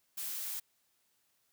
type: noise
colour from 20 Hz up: blue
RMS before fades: -39 dBFS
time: 0.17-0.6 s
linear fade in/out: 10 ms
effects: white hiss -75 dBFS RMS until 1.52 s + high-pass 60 Hz 12 dB/octave